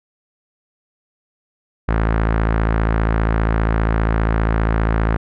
sawtooth tone with low-pass filter, 55 Hz, A1, in tune, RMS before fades -17 dBFS, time 1.88-5.17 s, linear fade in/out 10 ms, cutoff 1600 Hz, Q 1.8, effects none

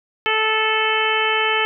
harmonic tone, 437.4 Hz, A4, 10 cents flat, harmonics 1 / 2 / 3 / 4 / 5 / 6 / 7, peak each -24 / -24 / -24 / -24 / -24 / -24 / -24 dBFS, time 0.26-1.65 s, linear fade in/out 0 ms, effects none

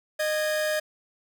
45% pulse tone pair together, 615 / 1657.1 Hz, D#5 / G#6, -20 / -4 cents, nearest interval octave + perfect fourth, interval 1716 cents, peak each -25 / -31 dBFS, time 0.19-0.8 s, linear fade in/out 10 ms, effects none

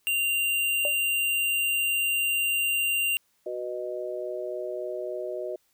square tone, 2779 Hz, F7, 9 cents flat, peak -24 dBFS, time 0.07-3.17 s, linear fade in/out 0 ms
sine tone with exponential decay, 588 Hz, D5, 2 cents sharp, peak -24 dBFS, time 0.85-0.97 s, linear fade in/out 1 ms, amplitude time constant 25 ms
harmonic tone, 123.47 Hz, B2, in tune, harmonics 3 / 4 / 5, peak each -34 / -37 / -33 dBFS, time 3.46-5.56 s, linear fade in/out 5 ms
effects white hiss -69 dBFS RMS until 5.73 s

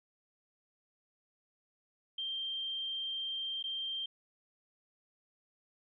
sine tone with dropouts, 3164 Hz, G7, 15 cents sharp, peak -35 dBFS, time 2.18-4.06 s, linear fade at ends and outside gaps 5 ms, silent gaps 3.627-3.639 s, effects none

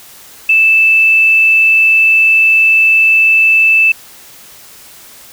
sine tone, 2637 Hz, E7, in tune, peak -5 dBFS, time 0.49-3.92 s, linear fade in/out 5 ms, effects white hiss -37 dBFS RMS until 5.32 s

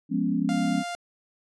sine chord, C# dominant seventh, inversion first, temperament equal, 174.61 / 207.7 / 246.9 / 277.2 Hz, E#3 / G#3 / B3 / C#4, 0 / 0 / 0 / 0 cents, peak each -29 / -28 / -28 / -27 dBFS, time 0.09-0.84 s, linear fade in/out 50 ms
sawtooth tone, 699 Hz, F5, 1 cent sharp, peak -27 dBFS, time 0.49-0.95 s, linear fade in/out 0 ms
effects resampled to 22050 Hz

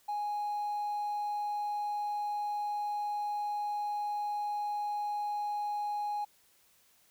triangle tone with hard clipping, 830 Hz, G#5, 1 cent flat, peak -32 dBFS, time 0.08-6.25 s, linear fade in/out 10 ms, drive 4 dB, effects white hiss -66 dBFS RMS until 7.1 s

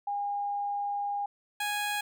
sine / 15% pulse tone pair in turn, 812 / 828.6 Hz, G#5 / G#5, -39 / -4 cents, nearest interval unison, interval 35 cents, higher second, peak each -29 / -23 dBFS, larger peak second, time 0.07-1.26 / 1.6-2.01 s, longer first, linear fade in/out 5 ms, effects none

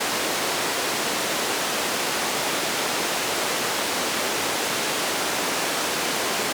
pink band-pass noise, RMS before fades -25 dBFS, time 0-6.53 s, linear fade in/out 10 ms, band 330 to 9900 Hz, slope 12 dB/octave, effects none

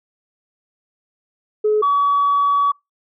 sine tone pair in turn, 425.6 / 1136.2 Hz, G#4 / C#6, +42 / +42 cents, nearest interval octave + perfect fourth, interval 1700 cents, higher second, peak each -12 dBFS, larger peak neither, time 1.64-1.82 / 1.82-2.72 s, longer second, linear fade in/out 10 ms, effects noise-tail reverb RT60 0.2 s tail -25 dB re dry + tanh soft clip ceiling -9 dBFS

